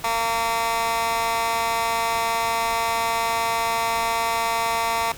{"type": "tone with high-pass filter", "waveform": "15% pulse", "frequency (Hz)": 228.8, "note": "A#3", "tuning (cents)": -32, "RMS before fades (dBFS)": -23, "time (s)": [0.04, 5.12], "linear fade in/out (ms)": 2, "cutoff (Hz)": 980, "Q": 1.8, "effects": ["pink hiss -40 dBFS RMS until 5.17 s"]}